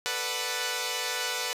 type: chord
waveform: 5% pulse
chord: B minor seventh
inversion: third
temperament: equal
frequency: 440 / 493.9 / 587.3 / 740 Hz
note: A4 / B4 / D5 / F#5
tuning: 0 / 0 / 0 / 0 cents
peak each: -25 / -20 / -26 / -24 dBFS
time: 0.06-1.53 s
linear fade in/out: 0 ms
effects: resampled to 32000 Hz + 9-bit